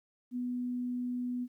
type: tone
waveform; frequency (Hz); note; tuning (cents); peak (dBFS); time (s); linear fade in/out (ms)
sine; 246.9; B3; 0; -32; 0.31-1.48; 50
effects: 12-bit